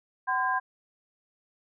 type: tone cluster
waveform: sine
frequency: 756 / 1023 / 1611 Hz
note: F#5 / C6 / G6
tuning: +37 / -39 / +47 cents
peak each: -31 / -27 / -29 dBFS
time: 0.27-0.6 s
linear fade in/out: 20 ms
effects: none